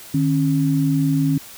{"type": "tone pair together", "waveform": "sine", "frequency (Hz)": [153.05, 272.7], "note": ["D#3", "C#4"], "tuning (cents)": [-28, -28], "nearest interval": "minor seventh", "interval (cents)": 1000, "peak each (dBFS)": [-18, -18], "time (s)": [0.14, 1.38], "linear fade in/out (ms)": 5, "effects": ["white hiss -40 dBFS RMS until 1.57 s"]}